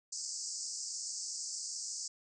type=band-pass noise; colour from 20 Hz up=white; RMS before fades=-41 dBFS; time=0.12-2.08 s; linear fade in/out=5 ms; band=4700 to 8100 Hz; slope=96 dB/octave; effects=none